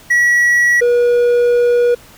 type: tone pair in turn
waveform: triangle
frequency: 1929 / 482.2 Hz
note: B6 / B4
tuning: -41 / -41 cents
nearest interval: 2 octaves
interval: 2400 cents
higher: first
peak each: -7 dBFS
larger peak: neither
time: 0.1-0.81 / 0.81-1.95 s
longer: second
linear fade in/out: 10 ms
effects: pink hiss -42 dBFS RMS until 2.17 s